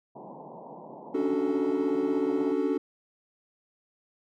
white band-pass noise, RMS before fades -44 dBFS, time 0.15-2.53 s, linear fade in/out 10 ms, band 140 to 980 Hz, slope 96 dB/octave
triangle chord, D major seventh, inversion third, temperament equal with one note detuned, 277.2 / 293.7 / 372.8 / 440 Hz, C#4 / D4 / F#4 / A4, 0 / 0 / +13 / 0 cents, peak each -28 dBFS, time 1.14-2.78 s, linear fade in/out 10 ms
effects none

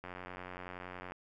click train, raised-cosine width 0.5 ms, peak -29 dBFS, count 99, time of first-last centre 0.04-1.12 s, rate 90.7 Hz, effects none

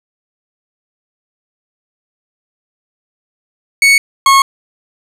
40% pulse tone pair in turn, 2220 / 1092.2 Hz, C#7 / C#6, +2 / -26 cents, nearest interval octave, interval 1228 cents, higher first, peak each -4 dBFS, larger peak neither, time 3.82-3.98 / 4.26-4.42 s, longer neither, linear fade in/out 2 ms, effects low-pass 11000 Hz 12 dB/octave + 7-bit

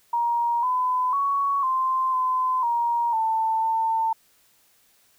sine tone with pitch steps, 943 / 1008 / 1117 / 1042 / 1023 / 942 / 890 / 897 Hz, A#5 / B5 / C#6 / C6 / C6 / A#5 / A5 / A5, +20 / +35 / +13 / -7 / -39 / +18 / +20 / +33 cents, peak -20 dBFS, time 0.13-4.13 s, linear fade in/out 5 ms, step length 500 ms, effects white hiss -61 dBFS RMS until 5.18 s

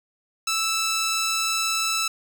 10% pulse tone, 1318.5 Hz, E6, in tune, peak -14 dBFS, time 0.47-2.08 s, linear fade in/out 5 ms, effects none

